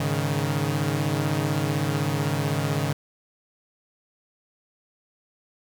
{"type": "chord", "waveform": "sawtooth", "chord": "Ab suspended fourth", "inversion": "none", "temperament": "equal with one note detuned", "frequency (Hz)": [103.83, 139.72, 155.56], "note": ["Ab2", "Db3", "Eb3"], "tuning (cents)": [0, 14, 0], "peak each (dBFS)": [-26, -22, -23], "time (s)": [0, 2.93], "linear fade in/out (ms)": 5, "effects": []}